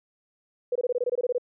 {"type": "tone bursts", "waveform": "sine", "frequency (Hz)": 492.1, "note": "B4", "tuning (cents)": -6, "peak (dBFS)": -22, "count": 12, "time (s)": [0.72, 1.382], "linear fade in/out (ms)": 5, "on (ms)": 35, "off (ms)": 22, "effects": []}